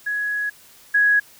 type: tone pair in turn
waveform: sine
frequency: 1674 / 1666 Hz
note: G#6 / G#6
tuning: +13 / +5 cents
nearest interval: unison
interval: 8 cents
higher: first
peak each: -21 / -13 dBFS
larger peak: second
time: 0.06-0.5 / 0.94-1.2 s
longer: first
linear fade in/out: 10 ms
effects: white hiss -49 dBFS RMS until 1.39 s